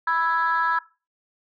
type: chord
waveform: sine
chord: E major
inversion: second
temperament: equal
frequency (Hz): 987.8 / 1318.5 / 1661.2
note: B5 / E6 / G#6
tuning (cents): 0 / 0 / 0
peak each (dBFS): -23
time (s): 0.07-0.79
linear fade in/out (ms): 5
effects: noise-tail reverb RT60 0.3 s tail -19 dB re dry + tanh soft clip ceiling -13 dBFS